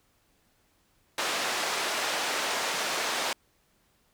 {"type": "band-pass noise", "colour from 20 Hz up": "pink", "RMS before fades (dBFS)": -30, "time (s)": [1.18, 3.33], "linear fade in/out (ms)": 2, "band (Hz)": [570, 6900], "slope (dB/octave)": 12, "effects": ["pink hiss -68 dBFS RMS until 4.13 s"]}